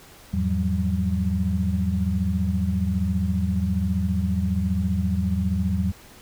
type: tone cluster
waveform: sine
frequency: 83.3 / 104.5 / 175.4 / 190.2 Hz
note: E2 / G#2 / F3 / F#3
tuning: +19 / +11 / +8 / +48 cents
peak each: -24 / -30 / -30 / -24 dBFS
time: 0.33-5.92 s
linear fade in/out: 10 ms
effects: pink hiss -48 dBFS RMS until 6.21 s